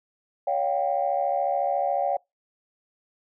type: tone cluster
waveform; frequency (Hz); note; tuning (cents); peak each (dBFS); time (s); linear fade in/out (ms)
sine; 564 / 711 / 785; C#5 / F5 / G5; +30 / +31 / +2; -26; 0.47-2.17; 5
effects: noise-tail reverb RT60 0.2 s tail -26 dB re dry + tanh soft clip ceiling -13 dBFS